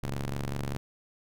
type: ring-modulated tone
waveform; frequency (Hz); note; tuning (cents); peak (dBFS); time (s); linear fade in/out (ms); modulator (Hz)
sawtooth; 70.2; C#2; +22; -24; 0.03-0.77; 0; 57.5
effects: none